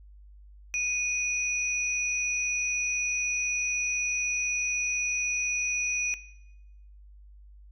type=tone pair together; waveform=sine; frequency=2474 / 5884 Hz; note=D#7 / F#8; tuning=-10 / -11 cents; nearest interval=octave + minor third; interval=1499 cents; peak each=-27 / -33 dBFS; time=0.74-6.14 s; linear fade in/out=0 ms; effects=noise-tail reverb RT60 1.0 s tail -20 dB re dry + added 50 Hz sine -48 dBFS peak until 7.71 s